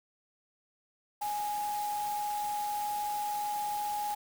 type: tone in noise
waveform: sine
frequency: 830.6 Hz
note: G#5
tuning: in tune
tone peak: -31 dBFS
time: 1.21-4.15 s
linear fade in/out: 10 ms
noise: white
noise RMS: -44 dBFS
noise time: 1.21-4.15 s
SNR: +10 dB
effects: none